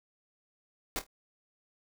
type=noise with echo; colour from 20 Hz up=pink; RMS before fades=-33 dBFS; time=0.96-0.99 s; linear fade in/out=0 ms; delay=25 ms; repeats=3; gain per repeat=-11 dB; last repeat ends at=1.065 s; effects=none